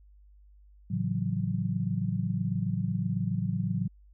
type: chord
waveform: sine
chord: F# minor seventh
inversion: first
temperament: just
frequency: 111 / 138.75 / 166.5 / 185 Hz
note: A2 / C#3 / E3 / F#3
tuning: +16 / +2 / +18 / 0 cents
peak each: -32 / -34 / -33 / -31 dBFS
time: 0.9-3.88 s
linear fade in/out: 10 ms
effects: added 50 Hz sine -53 dBFS peak until 4.13 s